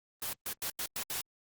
white noise bursts at uneven times, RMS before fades -36 dBFS, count 6, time 0.22-0.33 / 0.46-0.53 / 0.62-0.7 / 0.79-0.86 / 0.96-1.03 / 1.1-1.21 s, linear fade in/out 2 ms, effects Opus 24 kbps

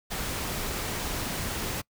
pink noise, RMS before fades -32 dBFS, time 0.1-1.82 s, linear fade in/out 20 ms, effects noise-tail reverb RT60 0.1 s tail -24 dB re dry

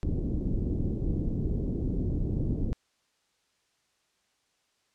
pink low-pass noise, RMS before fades -29 dBFS, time 0.03-2.73 s, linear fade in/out 0 ms, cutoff 360 Hz, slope 24 dB/octave, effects white hiss -72 dBFS RMS until 4.94 s + low-pass 7000 Hz 12 dB/octave

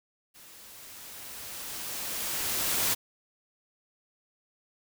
white noise with level ramp, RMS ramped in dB -52 to -26 dBFS, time 0.34-2.95 s, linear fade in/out 20 ms, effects none

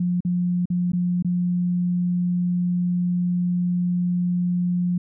sine tone with dropouts, 177.5 Hz, F3, 28 cents sharp, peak -19 dBFS, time 0-4.98 s, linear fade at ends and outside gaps 5 ms, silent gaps 0.206-0.249 / 0.656-0.701 / 0.92-0.932 / 1.225-1.246 s, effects none

